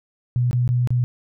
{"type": "tone with dropouts", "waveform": "sine", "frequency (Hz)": 122.9, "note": "B2", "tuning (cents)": -8, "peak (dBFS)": -16, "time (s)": [0.36, 1.04], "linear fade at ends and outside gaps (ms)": 0, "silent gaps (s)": [[0.511, 0.53], [0.677, 0.69], [0.874, 0.905]], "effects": []}